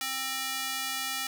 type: tone with high-pass filter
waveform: square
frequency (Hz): 264.5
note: C4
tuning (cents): +19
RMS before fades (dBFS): -33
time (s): 0.01-1.27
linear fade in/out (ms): 2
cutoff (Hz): 1700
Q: 0.56
effects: none